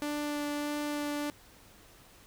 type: tone with vibrato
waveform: sawtooth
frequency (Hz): 293.7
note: D4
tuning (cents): 0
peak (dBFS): -28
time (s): 0.02-1.3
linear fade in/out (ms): 0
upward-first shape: sine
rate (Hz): 1.6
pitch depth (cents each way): 8
effects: pink hiss -57 dBFS RMS until 2.26 s